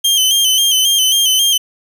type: tone with vibrato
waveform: sawtooth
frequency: 3120 Hz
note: G7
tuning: 9 cents flat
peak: -7 dBFS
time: 0.04-1.58 s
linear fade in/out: 10 ms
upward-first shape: square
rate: 3.7 Hz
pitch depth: 45 cents each way
effects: none